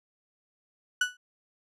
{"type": "tone with exponential decay", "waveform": "35% pulse", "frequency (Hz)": 1480, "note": "F#6", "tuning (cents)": 0, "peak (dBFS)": -18, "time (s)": [1.01, 1.17], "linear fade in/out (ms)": 5, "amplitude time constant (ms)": 33, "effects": ["low-pass 8000 Hz 12 dB/octave"]}